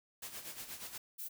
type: noise with tremolo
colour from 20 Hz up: white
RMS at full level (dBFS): -44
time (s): 0.22-0.98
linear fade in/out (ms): 5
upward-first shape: sine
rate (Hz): 8.4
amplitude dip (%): 65
type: noise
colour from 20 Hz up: violet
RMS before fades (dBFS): -43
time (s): 1.18-1.29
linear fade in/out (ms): 20
effects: none